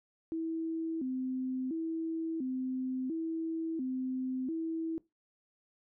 sine tone with vibrato, 289.9 Hz, D4, 22 cents flat, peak -32 dBFS, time 0.32-4.98 s, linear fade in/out 0 ms, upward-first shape square, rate 0.72 Hz, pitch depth 200 cents each way, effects noise-tail reverb RT60 0.2 s tail -20 dB re dry

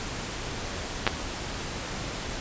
clicks, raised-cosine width 0.3 ms, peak -5 dBFS, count 2, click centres 1.067 / 1.076 s, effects pink hiss -34 dBFS RMS until 2.4 s + resampled to 16000 Hz

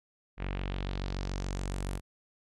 sawtooth tone with low-pass filter sweep, 47.03 Hz, F#1, 29 cents sharp, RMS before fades -35 dBFS, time 0.37-2.01 s, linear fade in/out 50 ms, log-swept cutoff 2300 to 11000 Hz, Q 2.2, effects none

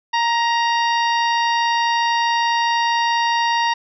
harmonic tone with a mistuned harmonic, 932.3 Hz, A#5, in tune, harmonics 1 / 2 / 3 / 4 / 5 / 6, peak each -17 / -23 / -27 / -29 / -31 / -33 dBFS, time 0.13-3.74 s, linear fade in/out 10 ms, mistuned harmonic 2, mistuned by +23 cents, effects none

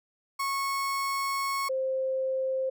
35% pulse / sine tone pair in turn, 1100 / 525.8 Hz, C#6 / C5, -14 / +8 cents, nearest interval octave + minor second, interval 1278 cents, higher first, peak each -26 dBFS, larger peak neither, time 0.39-1.69 / 1.69-2.7 s, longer first, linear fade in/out 10 ms, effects none

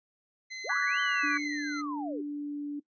sawtooth tone, 2051 Hz, C7, 35 cents flat, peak -34 dBFS, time 0.5-1.82 s, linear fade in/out 20 ms
sine linear two-way sweep, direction up then down, 346.2 to 3108 to 346.2 Hz, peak -36 dBFS, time 0.64-2.22 s, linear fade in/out 10 ms, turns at 1 s
sine chord, G# half-diminished seventh, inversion second, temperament equal with one note detuned, 1149.8 / 1480 / 1661.2 / 1975.5 Hz, D6 / F#6 / G#6 / B6, -37 / 0 / 0 / 0 cents, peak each -32 dBFS, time 0.69-1.38 s, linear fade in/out 10 ms
sine tone with pitch glide, 294.4 to 290.5 Hz, D4 to D4, +4 to -19 cents, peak -32 dBFS, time 1.23-2.8 s, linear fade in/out 10 ms, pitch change -23 cents, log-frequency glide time 1.5-2.67 s
effects noise-tail reverb RT60 0.1 s tail -19 dB re dry + resampled to 16000 Hz

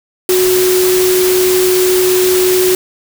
sine tone in noise, 368.1 Hz, F#4, 9 cents flat, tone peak -9 dBFS, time 0.29-2.75 s, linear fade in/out 2 ms, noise white, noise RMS -17 dBFS, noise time 0.29-2.75 s, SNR +5 dB, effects none

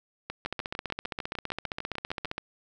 two click trains, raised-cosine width 0.3 ms, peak -18 / -16 dBFS, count 14 / 30, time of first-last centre 0.3-2.255 / 0.46-2.381 s, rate 6.65 / 15.1 Hz, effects none

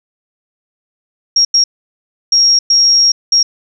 sine tone bursts at uneven times, 5588 Hz, F8, in tune, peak -6 dBFS, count 5, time 1.36-1.45 / 1.54-1.64 / 2.32-2.59 / 2.7-3.12 / 3.32-3.43 s, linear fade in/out 5 ms, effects none

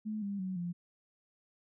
sine tone with pitch steps, 214.7 / 200.3 / 186.91 / 174.39 Hz, A3 / G3 / F#3 / F3, -42 / +38 / +18 / -2 cents, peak -34 dBFS, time 0.05-0.73 s, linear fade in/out 20 ms, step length 170 ms, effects none

